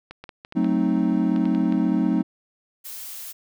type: clicks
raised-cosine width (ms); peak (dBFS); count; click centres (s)
0.3; -22; 10; 0.11 / 0.24 / 0.292 / 0.449 / 0.524 / 0.645 / 1.362 / 1.455 / 1.549 / 1.724
type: chord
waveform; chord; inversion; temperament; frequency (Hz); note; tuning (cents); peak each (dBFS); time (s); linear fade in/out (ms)
triangle; F# diminished seventh; none; equal; 185 / 220 / 261.6 / 311.1; F#3 / A3 / C4 / Eb4; 0 / 0 / 0 / 0; -22; 0.55-2.23; 20
type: noise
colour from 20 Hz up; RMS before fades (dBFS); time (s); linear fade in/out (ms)
blue; -36; 2.84-3.33; 20
effects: none